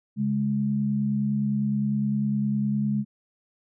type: tone pair together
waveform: sine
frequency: 138.59 / 208.4 Hz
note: C#3 / G#3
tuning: 0 / +6 cents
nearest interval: perfect fifth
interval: 706 cents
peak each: -28 / -23 dBFS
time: 0.16-3.05 s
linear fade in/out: 50 ms
effects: none